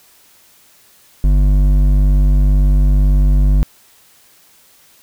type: tone with hard clipping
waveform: sine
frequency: 49 Hz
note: G1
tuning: in tune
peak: -10 dBFS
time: 1.24-3.63 s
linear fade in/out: 0 ms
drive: 9 dB
effects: white hiss -49 dBFS RMS until 5.02 s